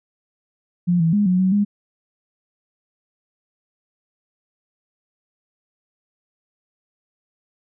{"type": "tone with pitch steps", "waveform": "sine", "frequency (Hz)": [175.9, 164, 206.1, 182.3, 187.4, 204.6], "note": ["F3", "E3", "G#3", "F#3", "F#3", "G#3"], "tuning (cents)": [13, -9, -13, -25, 22, -26], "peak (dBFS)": -14, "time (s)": [0.87, 1.65], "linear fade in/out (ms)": 20, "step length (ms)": 130, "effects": []}